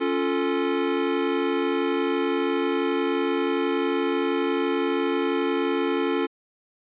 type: chord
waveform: square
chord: Db augmented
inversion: none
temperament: equal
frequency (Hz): 277.2 / 349.2 / 440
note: Db4 / F4 / A4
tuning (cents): 0 / 0 / 0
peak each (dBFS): -27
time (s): 0-6.27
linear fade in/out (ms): 20
effects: resampled to 8000 Hz